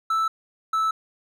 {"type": "tone pair in turn", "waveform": "triangle", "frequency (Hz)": [1318.5, 1311], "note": ["E6", "E6"], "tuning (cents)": [0, -10], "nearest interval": "unison", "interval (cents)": 10, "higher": "first", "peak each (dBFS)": -18, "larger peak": "neither", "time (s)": [[0.1, 0.28], [0.73, 0.91]], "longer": "neither", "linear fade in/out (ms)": 5, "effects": []}